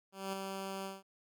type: tone with ADSR envelope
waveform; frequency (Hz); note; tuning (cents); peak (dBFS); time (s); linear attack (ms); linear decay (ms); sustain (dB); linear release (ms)
10% pulse; 193.5; G3; -22; -27; 0.12-1.03; 210; 7; -4; 180
effects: none